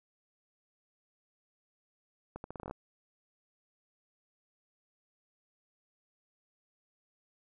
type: accelerating click train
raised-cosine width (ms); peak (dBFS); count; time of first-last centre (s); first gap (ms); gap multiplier
1; -27; 10; 2.36-2.711; 81; 0.8
effects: none